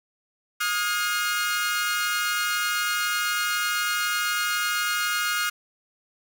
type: tone cluster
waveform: sawtooth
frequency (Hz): 1244 / 1424 / 1642 / 2132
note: D#6 / F6 / G#6 / C7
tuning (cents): -1 / +33 / -20 / +32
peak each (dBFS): -26 / -22 / -30 / -29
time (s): 0.6-5.5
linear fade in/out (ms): 10
effects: none